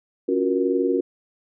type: chord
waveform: sine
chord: Gb major seventh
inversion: second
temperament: equal with one note detuned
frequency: 277.2 / 349.2 / 370 / 470.2 Hz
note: Db4 / F4 / Gb4 / Bb4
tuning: 0 / 0 / 0 / +15 cents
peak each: -24 / -27 / -22 / -24 dBFS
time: 0.28-1.01 s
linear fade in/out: 10 ms
effects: none